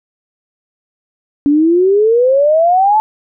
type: exponential sweep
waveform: sine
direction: up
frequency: 281.1 to 880 Hz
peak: -7 dBFS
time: 1.46-3 s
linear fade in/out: 0 ms
effects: none